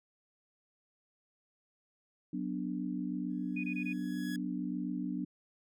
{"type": "chord", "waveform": "sine", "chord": "B minor", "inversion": "second", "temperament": "equal", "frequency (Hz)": [185, 246.9, 293.7], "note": ["F#3", "B3", "D4"], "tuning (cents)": [0, 0, 0], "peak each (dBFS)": [-38, -38, -38], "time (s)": [2.33, 5.25], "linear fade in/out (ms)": 5}
{"type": "tone with exponential growth", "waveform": "sawtooth", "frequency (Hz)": 1679, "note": "G#6", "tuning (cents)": 18, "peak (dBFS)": -38, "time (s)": [3.3, 4.36], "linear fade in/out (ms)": 2, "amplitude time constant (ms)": 230}
{"type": "tone bursts", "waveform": "sine", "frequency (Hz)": 2472, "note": "D#7", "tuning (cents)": -12, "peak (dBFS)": -38, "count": 4, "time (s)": [3.56, 3.932], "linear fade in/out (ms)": 10, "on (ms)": 78, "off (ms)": 20}
{"effects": []}